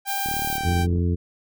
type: tone with pitch glide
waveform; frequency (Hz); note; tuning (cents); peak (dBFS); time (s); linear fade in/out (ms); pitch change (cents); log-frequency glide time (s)
sawtooth; 792 to 782.5; G5 to G5; +18 to -3; -22; 0.05-0.87; 50; -21; 0.47-0.55
type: noise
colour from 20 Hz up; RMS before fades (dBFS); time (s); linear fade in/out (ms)
violet; -30; 0.07-0.58; 10
type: click train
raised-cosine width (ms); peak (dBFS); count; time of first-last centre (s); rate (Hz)
3; -21; 28; 0.26-0.984; 37.3
type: harmonic tone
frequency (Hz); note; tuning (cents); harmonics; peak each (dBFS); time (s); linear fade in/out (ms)
87.2; F2; -2; 1 / 2 / 3 / 4 / 5; -20 / -26 / -30 / -32 / -34; 0.64-1.16; 20
effects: none